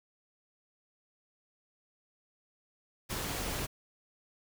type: noise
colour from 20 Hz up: pink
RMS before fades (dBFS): -36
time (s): 3.09-3.67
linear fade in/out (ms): 20
effects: none